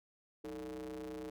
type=ring-modulated tone; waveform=square; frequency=65.41 Hz; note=C2; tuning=in tune; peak=-40 dBFS; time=0.44-1.3 s; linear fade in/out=5 ms; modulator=378 Hz; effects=none